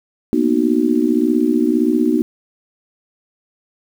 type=chord; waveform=sine; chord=B major seventh; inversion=third; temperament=just; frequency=231.5 / 246.9 / 308.7 / 370.4 Hz; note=A#3 / B3 / D#4 / F#4; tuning=-12 / 0 / -14 / +2 cents; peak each=-22 / -17 / -16 / -20 dBFS; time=0.33-2.22 s; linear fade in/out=0 ms; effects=7-bit